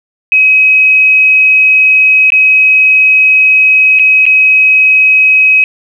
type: tone with dropouts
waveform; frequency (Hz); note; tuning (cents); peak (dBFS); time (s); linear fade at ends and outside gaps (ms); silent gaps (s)
sine; 2541; D#7; +36; -3; 0.32-5.64; 1; 2.303-2.321 / 3.989-3.995 / 4.255-4.264
effects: 7-bit